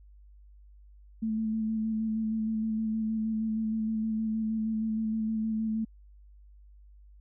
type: tone with vibrato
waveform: sine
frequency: 220 Hz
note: A3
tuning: in tune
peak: -27 dBFS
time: 1.22-5.85 s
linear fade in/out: 10 ms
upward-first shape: square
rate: 6.4 Hz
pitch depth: 16 cents each way
effects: added 50 Hz sine -51 dBFS peak until 7.2 s